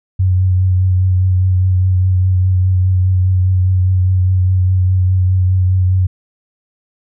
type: tone with vibrato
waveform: sine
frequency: 92.5 Hz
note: F#2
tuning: in tune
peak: -9 dBFS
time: 0.19-6.07 s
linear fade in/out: 10 ms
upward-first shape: triangle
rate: 4.9 Hz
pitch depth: 28 cents each way
effects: none